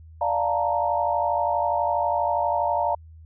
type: chord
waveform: sine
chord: Bb major seventh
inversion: first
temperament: equal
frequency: 587.3 / 698.5 / 880 / 932.3 Hz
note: D5 / F5 / A5 / Bb5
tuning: 0 / 0 / 0 / 0 cents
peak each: -27 / -25 / -28 / -25 dBFS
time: 0.21-2.95 s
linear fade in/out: 5 ms
effects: added 80 Hz sine -43 dBFS peak until 3.25 s